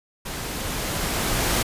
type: noise with level ramp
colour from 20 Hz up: pink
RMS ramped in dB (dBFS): -32 to -21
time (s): 0.25-1.63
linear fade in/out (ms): 10
effects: resampled to 32000 Hz